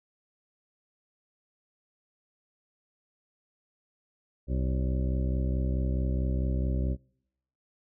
harmonic tone with a mistuned harmonic, 64.6 Hz, C2, 21 cents flat, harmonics 1 / 2 / 3 / 4 / 5 / 6 / 8 / 9, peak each -27 / -33 / -37 / -39 / -41 / -43 / -45 / -46 dBFS, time 4.47-6.97 s, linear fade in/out 50 ms, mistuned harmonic 8, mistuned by +48 cents, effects noise-tail reverb RT60 0.8 s tail -26 dB re dry

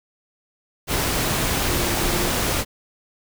sine tone in noise, 351.8 Hz, F4, 13 cents sharp, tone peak -29 dBFS, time 1.67-2.33 s, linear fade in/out 50 ms, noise pink, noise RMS -22 dBFS, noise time 0.87-2.65 s, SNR -10 dB, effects none

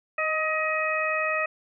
harmonic tone with a mistuned harmonic, 631 Hz, D#5, 24 cents sharp, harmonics 1 / 2 / 3 / 4, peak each -29 / -29 / -29 / -29 dBFS, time 0.18-1.46 s, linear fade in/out 5 ms, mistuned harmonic 1, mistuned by -23 cents, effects none

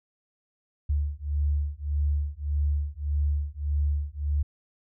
sine beating tone pair, 72.2 / 73.9 Hz, D2 / D2, -29 / +11 cents, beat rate 1.7 Hz, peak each -27 dBFS, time 0.89-4.43 s, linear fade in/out 10 ms, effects none

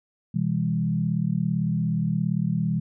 sine tone cluster, 126.5 / 164.9 / 202.3 Hz, B2 / E3 / G#3, +42 / +1 / -45 cents, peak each -28 / -24 / -27 dBFS, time 0.34-2.8 s, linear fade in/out 10 ms, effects none

